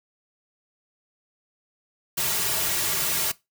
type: noise with comb filter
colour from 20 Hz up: white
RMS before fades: -25 dBFS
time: 2.17-3.32 s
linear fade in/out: 10 ms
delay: 3.9 ms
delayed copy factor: -0.85
effects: noise-tail reverb RT60 0.2 s tail -20 dB re dry